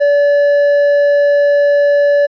sine tone with hard clipping, 575 Hz, D5, 37 cents flat, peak -9 dBFS, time 0-2.27 s, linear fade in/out 20 ms, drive 5 dB, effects resampled to 11025 Hz

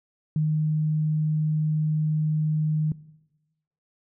sine tone, 154.3 Hz, D#3, 14 cents flat, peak -20 dBFS, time 0.36-2.92 s, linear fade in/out 2 ms, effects noise-tail reverb RT60 1.0 s tail -20 dB re dry

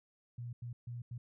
sine tone bursts at uneven times, 120 Hz, B2, 49 cents flat, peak -40 dBFS, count 4, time 0.38-0.53 / 0.62-0.73 / 0.87-1.02 / 1.11-1.18 s, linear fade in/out 5 ms, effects none

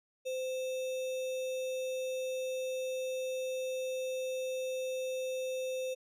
sine tone with sample-and-hold, 516 Hz, C5, 24 cents flat, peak -33 dBFS, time 0.25-5.95 s, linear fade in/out 20 ms, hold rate 3150 Hz, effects low-pass 12000 Hz 12 dB/octave

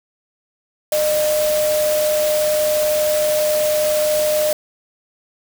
sine tone in noise, 608 Hz, D#5, 40 cents flat, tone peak -15 dBFS, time 0.92-4.53 s, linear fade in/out 2 ms, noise white, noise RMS -25 dBFS, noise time 0.92-4.53 s, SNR +7 dB, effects none

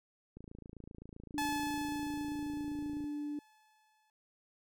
click train, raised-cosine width 3 ms, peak -36 dBFS, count 75, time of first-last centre 0.37-3.041 s, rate 27.7 Hz
sine tone, 294.2 Hz, D4, 3 cents sharp, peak -36 dBFS, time 1.34-3.39 s, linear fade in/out 2 ms
sawtooth tone with exponential decay, 862 Hz, A5, 36 cents flat, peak -29 dBFS, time 1.38-4.1 s, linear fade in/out 1 ms, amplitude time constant 590 ms
effects none

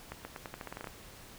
accelerating click train, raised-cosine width 0.5 ms, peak -25 dBFS, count 12, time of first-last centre 0.12-0.872 s, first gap 130 ms, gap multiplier 0.86, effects pink hiss -52 dBFS RMS until 1.38 s

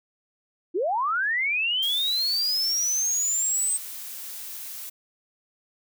sine linear sweep, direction up, 307.9 to 8320 Hz, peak -22 dBFS, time 0.74-3.78 s, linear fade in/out 20 ms
blue noise, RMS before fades -37 dBFS, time 1.82-4.9 s, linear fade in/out 10 ms
effects none

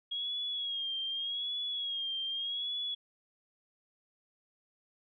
sine tone with vibrato, 3288 Hz, G#7, 18 cents flat, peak -33 dBFS, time 0.11-2.95 s, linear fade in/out 10 ms, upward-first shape sine, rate 0.84 Hz, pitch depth 64 cents each way, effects none

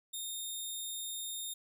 15% pulse tone, 3670 Hz, A#7, 28 cents flat, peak -31 dBFS, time 0.13-1.54 s, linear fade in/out 10 ms, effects none

